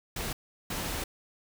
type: noise bursts at uneven times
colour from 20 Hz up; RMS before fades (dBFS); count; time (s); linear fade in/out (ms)
pink; -34; 2; 0.16-0.33 / 0.7-1.04; 5
effects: none